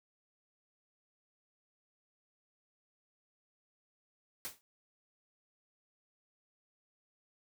white noise with exponential decay, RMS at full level -37 dBFS, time 4.45-4.61 s, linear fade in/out 0 ms, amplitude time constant 33 ms, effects none

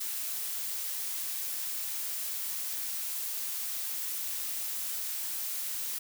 blue noise, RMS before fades -35 dBFS, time 0-5.99 s, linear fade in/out 10 ms, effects none

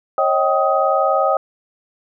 sine tone cluster, 546 / 626 / 777 / 1257 Hz, C#5 / D#5 / G5 / D#6, -26 / +10 / -16 / +17 cents, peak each -19 dBFS, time 0.18-1.37 s, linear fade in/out 2 ms, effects none

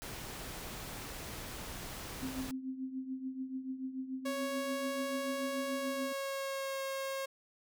pink noise, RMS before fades -44 dBFS, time 0.02-2.51 s, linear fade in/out 0 ms
sine tone with tremolo, 261.6 Hz, C4, in tune, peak -34 dBFS, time 2.22-6.13 s, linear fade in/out 10 ms, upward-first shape triangle, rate 6.9 Hz, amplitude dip 75%
sawtooth tone with pitch glide, 554.4 to 540.5 Hz, C#5 to C#5, 0 to -44 cents, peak -32 dBFS, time 4.25-7.26 s, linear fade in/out 10 ms, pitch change -44 cents, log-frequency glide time 5.75-6.82 s
effects none

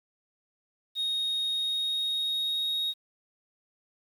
sine tone with pitch glide, 3732 to 3758 Hz, A#7 to A#7, +1 to +13 cents, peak -24 dBFS, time 0.95-2.94 s, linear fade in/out 50 ms, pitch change +12 cents, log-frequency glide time 1.52-2.77 s, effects tanh soft clip ceiling -26 dBFS + 9-bit

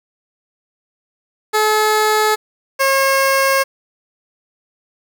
15% pulse tone pair in turn, 429.2 / 540.8 Hz, A4 / C#5, -43 / -43 cents, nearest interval major third, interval 400 cents, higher second, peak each -6 dBFS, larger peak neither, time 1.53-2.36 / 2.79-3.64 s, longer second, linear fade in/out 20 ms, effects 8-bit

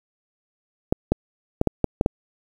clicks, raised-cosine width 2 ms, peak -4 dBFS, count 7, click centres 0.925 / 1.12 / 1.614 / 1.673 / 1.843 / 2.011 / 2.061 s, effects 7-bit

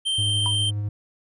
square tone, 3136 Hz, G7, in tune, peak -22 dBFS, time 0.05-0.71 s, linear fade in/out 20 ms
triangle tone with tremolo, 103.5 Hz, G#2, 5 cents flat, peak -21 dBFS, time 0.18-0.89 s, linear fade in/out 5 ms, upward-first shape triangle, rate 12 Hz, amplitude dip 25%
triangle tone with exponential decay, 973 Hz, B5, 26 cents flat, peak -23 dBFS, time 0.46-0.57 s, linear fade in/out 0 ms, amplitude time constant 22 ms
effects resampled to 24000 Hz

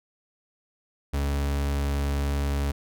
40% pulse tone, 70.6 Hz, C#2, 32 cents sharp, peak -23 dBFS, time 1.13-2.72 s, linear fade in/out 10 ms, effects none

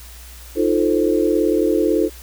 sine chord, F dominant seventh, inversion third, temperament equal, 311.1 / 349.2 / 440 / 523.3 Hz, Eb4 / F4 / A4 / C5, 0 / 0 / 0 / 0 cents, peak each -19 / -19 / -19 / -23 dBFS, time 0.55-2.1 s, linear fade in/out 50 ms, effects added 60 Hz sine -38 dBFS peak until 2.22 s + white hiss -42 dBFS RMS until 2.22 s

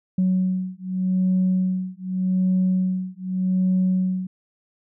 sine beating tone pair, 185 / 185.84 Hz, F#3 / F#3, 0 / +8 cents, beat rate 0.84 Hz, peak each -21 dBFS, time 0.18-4.27 s, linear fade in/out 5 ms, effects tanh soft clip ceiling -13 dBFS

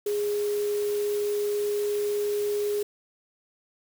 sine tone in noise, 413.3 Hz, G#4, 8 cents flat, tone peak -24 dBFS, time 0.06-2.83 s, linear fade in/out 5 ms, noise white, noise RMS -41 dBFS, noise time 0.06-2.83 s, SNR +14 dB, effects none

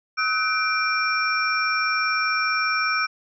sine tone cluster, 1283 / 1503 / 2358 / 5480 Hz, E6 / F#6 / D7 / F8, -47 / +27 / +6 / -34 cents, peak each -24 / -26 / -25 / -29 dBFS, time 0.17-3.07 s, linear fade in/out 20 ms, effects none

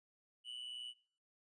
triangle tone with amplitude modulation, 2960 Hz, F#7, in tune, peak -40 dBFS, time 0.44-0.94 s, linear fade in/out 50 ms, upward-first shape sine, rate 122 Hz, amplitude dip 65%, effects noise-tail reverb RT60 0.5 s tail -22 dB re dry + resampled to 22050 Hz

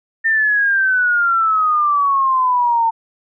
sine exponential sweep, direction down, 1818 to 900 Hz, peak -12 dBFS, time 0.24-2.91 s, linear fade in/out 20 ms, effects none

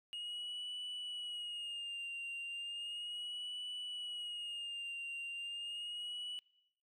sine tone with vibrato, 2866 Hz, F7, 44 cents sharp, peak -38 dBFS, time 0.13-6.39 s, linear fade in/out 0 ms, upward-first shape sine, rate 0.35 Hz, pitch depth 56 cents each way, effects noise-tail reverb RT60 0.9 s tail -26 dB re dry + tanh soft clip ceiling -40 dBFS

